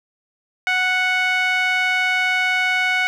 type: tone with band-pass filter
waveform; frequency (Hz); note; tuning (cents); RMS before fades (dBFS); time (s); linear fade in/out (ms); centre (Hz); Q
sawtooth; 739; F#5; -2; -19; 0.67-3.07; 0; 2000; 3.1
effects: none